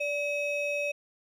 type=ring-modulated tone; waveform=triangle; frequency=1568 Hz; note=G6; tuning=in tune; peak=-23 dBFS; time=0-0.92 s; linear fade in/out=10 ms; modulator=987 Hz; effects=none